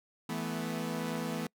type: chord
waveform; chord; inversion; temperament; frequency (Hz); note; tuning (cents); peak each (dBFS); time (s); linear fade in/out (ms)
sawtooth; E suspended fourth; none; equal with one note detuned; 164.81 / 218 / 246.9; E3 / A3 / B3; 0 / -16 / 0; -34; 0.29-1.47; 5
effects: noise-tail reverb RT60 0.1 s tail -26 dB re dry